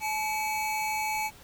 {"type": "tone pair together", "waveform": "square", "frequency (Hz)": [863.4, 2264], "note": ["A5", "C#7"], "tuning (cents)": [-33, 36], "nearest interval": "octave + perfect fourth", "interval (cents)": 1669, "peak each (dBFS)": [-30, -34], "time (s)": [0, 1.31], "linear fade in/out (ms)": 50, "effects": ["pink hiss -52 dBFS RMS until 1.43 s"]}